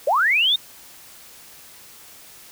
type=linear sweep; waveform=sine; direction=up; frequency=500 to 3729 Hz; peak=-15 dBFS; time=0.07-0.56 s; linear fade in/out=5 ms; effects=white hiss -45 dBFS RMS until 2.51 s